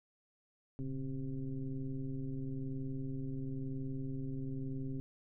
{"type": "tone with frequency modulation", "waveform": "sine", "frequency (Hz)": 138.5, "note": "C#3", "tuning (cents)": -1, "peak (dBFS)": -36, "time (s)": [0.79, 5], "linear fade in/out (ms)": 0, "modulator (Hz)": 128, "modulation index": 1.3, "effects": []}